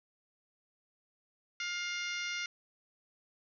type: harmonic tone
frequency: 706 Hz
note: F5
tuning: 19 cents sharp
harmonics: 2 / 3 / 4 / 5 / 6 / 7 / 8 / 9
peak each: -41 / -38 / -43 / -46 / -48 / -49 / -46 / -53 dBFS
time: 1.6-2.46 s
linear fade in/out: 2 ms
effects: none